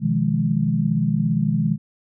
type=chord; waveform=sine; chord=F half-diminished seventh; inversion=second; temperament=just; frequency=125.72 / 157.15 / 174.61 / 209.5 Hz; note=Cb3 / Eb3 / F3 / Ab3; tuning=+31 / +18 / 0 / +15 cents; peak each=-25 / -21 / -25 / -22 dBFS; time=0-1.78 s; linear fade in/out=50 ms; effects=none